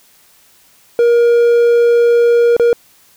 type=tone with dropouts; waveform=triangle; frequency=472.8 Hz; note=A#4; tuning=24 cents sharp; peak=-5 dBFS; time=0.99-2.73 s; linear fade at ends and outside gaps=1 ms; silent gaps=2.566-2.597 s; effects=white hiss -49 dBFS RMS until 3.16 s

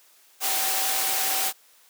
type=tone in noise; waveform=sine; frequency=768 Hz; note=G5; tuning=36 cents flat; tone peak=-33 dBFS; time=0.4-1.53 s; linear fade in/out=50 ms; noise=white; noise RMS=-25 dBFS; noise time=0.4-1.53 s; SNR=-11 dB; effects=white hiss -57 dBFS RMS until 1.89 s + high-pass 400 Hz 12 dB/octave

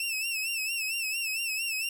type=tone with vibrato; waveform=sawtooth; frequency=2656 Hz; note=E7; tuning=12 cents sharp; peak=-26 dBFS; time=0-1.89 s; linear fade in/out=2 ms; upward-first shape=sine; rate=4.4 Hz; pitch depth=81 cents each way; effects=none

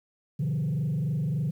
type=tone with frequency modulation; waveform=sine; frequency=149.4 Hz; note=D3; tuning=30 cents sharp; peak=-23 dBFS; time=0.39-1.51 s; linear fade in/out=10 ms; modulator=23.5 Hz; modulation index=1; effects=tanh soft clip ceiling -23 dBFS + 10-bit

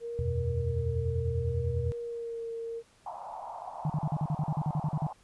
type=tone with vibrato; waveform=sine; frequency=466.2 Hz; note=A#4; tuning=in tune; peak=-34 dBFS; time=0-2.83 s; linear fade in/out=50 ms; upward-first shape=sine; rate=0.68 Hz; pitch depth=28 cents each way
type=chord; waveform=sine; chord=E suspended second; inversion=none; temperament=equal; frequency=82.41 / 92.5 / 123.47 Hz; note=E2 / F#2 / B2; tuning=0 / 0 / 0 cents; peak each=-32 / -34 / -32 dBFS; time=0.19-1.92 s; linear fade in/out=0 ms
type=band-pass noise; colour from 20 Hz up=white; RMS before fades=-41 dBFS; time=3.06-5.13 s; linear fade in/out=5 ms; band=680 to 940 Hz; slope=48 dB/octave
type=tone bursts; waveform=sine; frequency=151.2 Hz; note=D#3; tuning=49 cents flat; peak=-26 dBFS; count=14; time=3.85-5.068 s; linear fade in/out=2 ms; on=48 ms; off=42 ms
effects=pink hiss -63 dBFS RMS until 5.23 s + resampled to 24000 Hz

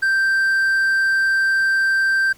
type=tone; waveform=triangle; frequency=1568 Hz; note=G6; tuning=in tune; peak=-13 dBFS; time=0.02-2.33 s; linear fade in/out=10 ms; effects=pink hiss -50 dBFS RMS until 2.37 s

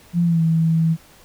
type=tone with pitch glide; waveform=sine; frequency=172.4 to 162.72 Hz; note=F3 to E3; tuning=-22 to -22 cents; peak=-14 dBFS; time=0.13-0.97 s; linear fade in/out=50 ms; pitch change=-100 cents; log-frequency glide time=0.23-0.42 s; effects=pink hiss -49 dBFS RMS until 1.24 s

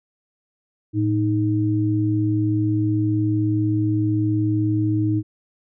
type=tone pair together; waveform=sine; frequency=110.52 / 312.4 Hz; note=A2 / D#4; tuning=+8 / +7 cents; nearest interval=octave + tritone; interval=1799 cents; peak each=-20 dBFS; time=0.93-5.23 s; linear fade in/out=50 ms; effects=none

